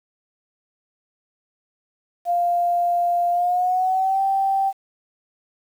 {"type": "tone with pitch glide", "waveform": "sine", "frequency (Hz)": [698, 779], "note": ["F5", "G5"], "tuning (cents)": [-1, -11], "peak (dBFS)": -17, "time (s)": [2.25, 4.73], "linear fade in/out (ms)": 50, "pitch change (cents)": 190, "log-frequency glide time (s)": [3.31, 4.21], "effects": ["8-bit"]}